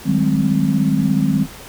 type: chord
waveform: sine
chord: Ab major seventh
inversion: second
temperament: equal with one note detuned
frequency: 155.56 / 190.97 / 207.7 / 261.6 Hz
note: Eb3 / G3 / Ab3 / C4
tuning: 0 / -45 / 0 / 0 cents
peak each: -19 dBFS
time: 0.04-1.47 s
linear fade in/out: 50 ms
effects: pink hiss -37 dBFS RMS until 1.68 s